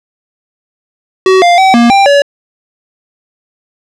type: tone with pitch steps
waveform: square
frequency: 377.1 / 698 / 764 / 236.2 / 790 / 568 Hz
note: F#4 / F5 / G5 / A#3 / G5 / C#5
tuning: +33 / -1 / -45 / +23 / +13 / +42 cents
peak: -4 dBFS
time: 1.26-2.22 s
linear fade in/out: 2 ms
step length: 160 ms
effects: low-pass 5000 Hz 12 dB/octave